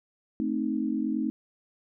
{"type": "chord", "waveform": "sine", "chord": "A diminished", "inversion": "none", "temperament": "equal", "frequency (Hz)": [220, 261.6, 311.1], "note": ["A3", "C4", "Eb4"], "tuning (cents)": [0, 0, 0], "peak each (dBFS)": -30, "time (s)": [0.4, 1.3], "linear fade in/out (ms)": 0, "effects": []}